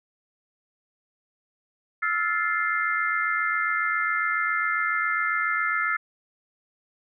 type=chord; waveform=sine; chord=F major seventh; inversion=third; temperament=just; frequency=1309.6 / 1396.9 / 1746.1 / 2095 Hz; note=E6 / F6 / A6 / C7; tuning=-12 / 0 / -14 / +2 cents; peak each=-28 dBFS; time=2.02-5.97 s; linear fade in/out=10 ms; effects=none